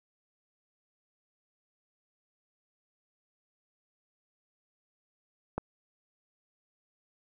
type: click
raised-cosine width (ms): 1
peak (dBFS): -17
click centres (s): 5.58
effects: none